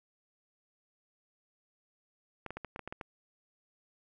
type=clicks; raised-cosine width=0.5 ms; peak=-25 dBFS; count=9; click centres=2.463 / 2.506 / 2.57 / 2.647 / 2.761 / 2.793 / 2.876 / 2.925 / 3.012 s; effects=none